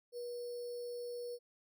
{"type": "tone with sample-and-hold", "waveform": "sine", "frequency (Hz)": 483.4, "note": "B4", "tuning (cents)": -37, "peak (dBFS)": -40, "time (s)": [0.12, 1.39], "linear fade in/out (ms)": 50, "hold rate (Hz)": 4900, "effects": []}